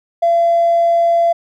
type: tone with tanh clipping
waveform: triangle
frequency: 680 Hz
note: F5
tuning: 46 cents flat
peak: -9 dBFS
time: 0.22-1.33 s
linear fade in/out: 10 ms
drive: 1 dB
effects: none